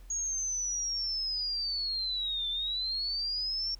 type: linear two-way sweep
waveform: sine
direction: down then up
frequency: 6645 to 3520 to 5510 Hz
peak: -30 dBFS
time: 0.1-3.75 s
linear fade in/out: 5 ms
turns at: 2.49 s
effects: added 42 Hz sine -47 dBFS peak until 3.79 s + pink hiss -63 dBFS RMS until 3.79 s